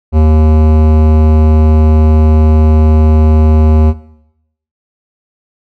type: tone with hard clipping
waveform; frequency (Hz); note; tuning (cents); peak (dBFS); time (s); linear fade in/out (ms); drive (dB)
sine; 77.78; D#2; 0; -6; 0.12-3.94; 50; 17
effects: noise-tail reverb RT60 0.8 s tail -17 dB re dry